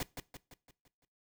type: noise with echo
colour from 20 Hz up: pink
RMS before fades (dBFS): -36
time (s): 0-0.03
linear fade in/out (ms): 2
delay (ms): 170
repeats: 6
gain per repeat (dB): -6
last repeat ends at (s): 1.05
effects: noise-tail reverb RT60 0.3 s tail -20 dB re dry